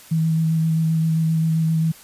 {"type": "tone with vibrato", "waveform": "sine", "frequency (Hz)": 161, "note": "E3", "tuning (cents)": -41, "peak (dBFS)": -16, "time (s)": [0.11, 1.92], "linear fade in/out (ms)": 10, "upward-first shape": "square", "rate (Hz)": 7.6, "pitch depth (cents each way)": 12, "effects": ["white hiss -45 dBFS RMS until 2.03 s", "resampled to 32000 Hz"]}